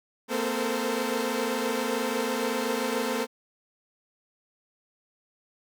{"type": "tone cluster", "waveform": "sawtooth", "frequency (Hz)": [228, 255.2, 433.9, 459.9, 518], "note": ["A#3", "C4", "A4", "A#4", "C5"], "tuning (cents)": [-38, -43, -24, -23, -17], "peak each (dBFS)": -29, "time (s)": [0.28, 3.27], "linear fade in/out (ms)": 50, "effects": []}